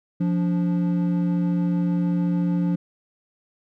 triangle tone pair together, 175.03 / 289.5 Hz, F3 / D4, +4 / -25 cents, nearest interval major sixth, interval 871 cents, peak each -18 / -25 dBFS, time 0.2-2.76 s, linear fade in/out 10 ms, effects none

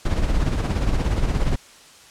brown noise with tremolo, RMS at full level -18 dBFS, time 0.05-1.56 s, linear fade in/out 5 ms, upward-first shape sine, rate 17 Hz, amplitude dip 55%, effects white hiss -47 dBFS RMS until 2.1 s + low-pass 8000 Hz 12 dB/octave

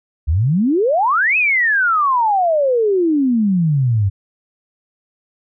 sine exponential two-way sweep, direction up then down, 68.9 to 2606 to 94.1 Hz, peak -12 dBFS, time 0.27-4.1 s, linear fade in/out 20 ms, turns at 1.37 s, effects none

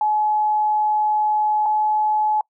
sine tone pair in turn, 850 / 853.5 Hz, G#5 / G#5, +40 / +47 cents, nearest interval unison, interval 7 cents, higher second, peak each -16 dBFS, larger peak neither, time 0.01-1.66 / 1.66-2.41 s, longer first, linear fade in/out 2 ms, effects noise-tail reverb RT60 0.1 s tail -26 dB re dry

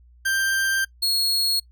40% pulse tone pair in turn, 1577 / 4316 Hz, G6 / C#8, +10 / -47 cents, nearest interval octave + perfect fourth, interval 1743 cents, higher second, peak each -19 / -18 dBFS, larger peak second, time 0.25-0.85 / 1.02-1.6 s, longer first, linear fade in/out 10 ms, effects noise-tail reverb RT60 0.1 s tail -21 dB re dry + added 60 Hz sine -49 dBFS peak until 1.71 s

